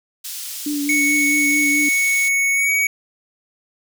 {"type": "high-pass noise", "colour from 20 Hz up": "pink", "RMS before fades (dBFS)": -30, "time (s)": [0.24, 2.29], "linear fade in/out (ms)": 10, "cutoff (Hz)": 4900, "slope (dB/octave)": 12}
{"type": "tone with vibrato", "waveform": "sine", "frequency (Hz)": 290.7, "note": "D4", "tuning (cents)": -18, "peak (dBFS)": -20, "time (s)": [0.66, 1.89], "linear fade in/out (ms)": 5, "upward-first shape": "triangle", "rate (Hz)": 4.6, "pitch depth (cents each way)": 32}
{"type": "tone with pitch glide", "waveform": "square", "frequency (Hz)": [2217, 2257], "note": ["C#7", "C#7"], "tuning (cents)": [0, 31], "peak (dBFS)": -16, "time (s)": [0.89, 2.87], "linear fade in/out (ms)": 2, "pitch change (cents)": 31, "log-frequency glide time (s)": [2.54, 2.7]}
{"effects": []}